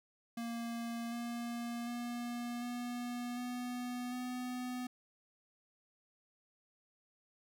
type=tone with pitch steps; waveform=square; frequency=233.1 / 236.4 / 239.7 / 243 / 246.4 / 249.8 Hz; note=A#3 / A#3 / A#3 / B3 / B3 / B3; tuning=0 / +24 / +48 / -28 / -4 / +20 cents; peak=-39 dBFS; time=0.37-4.87 s; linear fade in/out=5 ms; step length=750 ms; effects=none